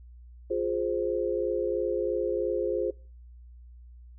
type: chord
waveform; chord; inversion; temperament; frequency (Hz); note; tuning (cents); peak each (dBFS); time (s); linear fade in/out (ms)
sine; F minor; none; equal with one note detuned; 352.3 / 415.3 / 523.3; F4 / Ab4 / C5; +15 / 0 / 0; -30; 0.5-2.91; 10
effects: noise-tail reverb RT60 0.4 s tail -24 dB re dry + added 60 Hz sine -46 dBFS peak until 4.18 s